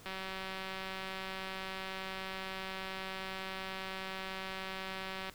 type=click train; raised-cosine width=0.3 ms; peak=-25 dBFS; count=996; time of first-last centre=0.06-5.297 s; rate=190 Hz; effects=pink hiss -56 dBFS RMS until 5.34 s